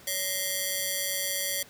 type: ring-modulated tone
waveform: 5% pulse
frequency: 1318.5 Hz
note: E6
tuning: in tune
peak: -13 dBFS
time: 0.07-1.63 s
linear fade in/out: 5 ms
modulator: 755 Hz
effects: pink hiss -52 dBFS RMS until 1.69 s + high-pass 80 Hz 12 dB/octave